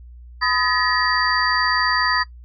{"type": "tone cluster", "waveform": "sine", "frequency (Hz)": [1011, 1255, 1721, 1903, 4664], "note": ["B5", "D#6", "A6", "A#6", "D8"], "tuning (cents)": [40, 15, -39, 35, -13], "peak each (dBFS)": -23, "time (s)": [0.41, 2.24], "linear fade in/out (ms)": 20, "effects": ["noise-tail reverb RT60 0.1 s tail -20 dB re dry", "added 60 Hz sine -38 dBFS peak until 2.44 s"]}